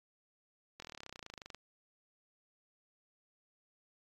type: slowing click train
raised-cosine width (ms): 0.2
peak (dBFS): -29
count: 24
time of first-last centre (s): 0.8-1.546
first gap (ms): 23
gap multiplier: 1.03
effects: AAC 32 kbps